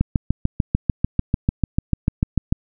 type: click train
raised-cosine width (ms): 5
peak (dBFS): -4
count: 18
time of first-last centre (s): 0.01-2.525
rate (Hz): 6.76
effects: none